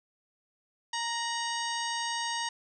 harmonic tone with a mistuned harmonic, 932.3 Hz, A#5, in tune, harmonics 1 / 2 / 3 / 4 / 5 / 6 / 7 / 9, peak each -34 / -37 / -39 / -40 / -41 / -42 / -42 / -44 dBFS, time 0.93-2.49 s, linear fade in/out 5 ms, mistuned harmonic 3, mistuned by +77 cents, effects none

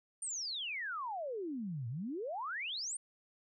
sine exponential two-way sweep, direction down then up, 9200 to 111 to 9200 Hz, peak -37 dBFS, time 0.22-2.97 s, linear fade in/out 5 ms, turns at 1.88 s, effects none

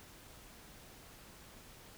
silence, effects pink hiss -56 dBFS RMS until 1.97 s

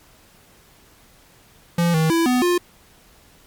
square tone with pitch steps, 171.2 / 159.3 / 332.2 / 249.7 / 353.1 Hz, F3 / D#3 / E4 / B3 / F4, -34 / +41 / +13 / +19 / +19 cents, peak -16 dBFS, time 1.78-2.58 s, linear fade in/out 5 ms, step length 160 ms, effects pink hiss -52 dBFS RMS until 3.46 s + MP3 96 kbps

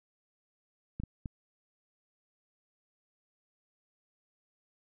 clicks, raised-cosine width 5 ms, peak -25 dBFS, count 3, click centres 1 / 1.036 / 1.258 s, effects none

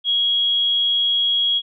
sine tone with amplitude modulation, 3300 Hz, G#7, 12 cents flat, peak -14 dBFS, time 0.04-1.62 s, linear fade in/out 50 ms, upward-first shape sine, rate 221 Hz, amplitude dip 35%, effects none

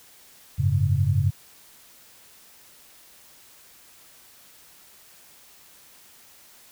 sine chord, F# suspended second, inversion none, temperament just, 92.5 / 104.06 / 138.75 Hz, F#2 / G#2 / C#3, 0 / +4 / +2 cents, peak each -23 dBFS, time 0.58-1.31 s, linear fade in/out 20 ms, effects white hiss -52 dBFS RMS until 6.71 s

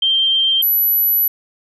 sine tone pair in turn, 3156 / 11888 Hz, G7 / F#9, +11 / +7 cents, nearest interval octave + major seventh, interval 2296 cents, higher second, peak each -12 dBFS, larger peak neither, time 0.02-0.62 / 0.62-1.28 s, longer second, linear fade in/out 5 ms, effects none

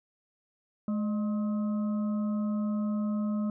harmonic tone with a mistuned harmonic, 211.9 Hz, G#3, 35 cents sharp, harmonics 1 / 3 / 5 / 6, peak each -27 / -42 / -50 / -47 dBFS, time 0.88-3.5 s, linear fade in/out 2 ms, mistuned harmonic 3, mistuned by -73 cents, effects none

